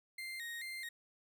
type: tone with vibrato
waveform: 35% pulse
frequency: 1978 Hz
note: B6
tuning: 2 cents sharp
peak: -40 dBFS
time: 0.18-0.89 s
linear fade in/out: 5 ms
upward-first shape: square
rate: 2.3 Hz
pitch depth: 98 cents each way
effects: none